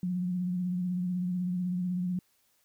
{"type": "tone with vibrato", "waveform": "sine", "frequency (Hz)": 180, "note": "F#3", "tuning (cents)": -47, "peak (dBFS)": -28, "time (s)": [0.03, 2.19], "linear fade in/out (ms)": 2, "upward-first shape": "sine", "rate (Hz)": 16, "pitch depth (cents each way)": 38, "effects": ["white hiss -70 dBFS RMS until 2.64 s"]}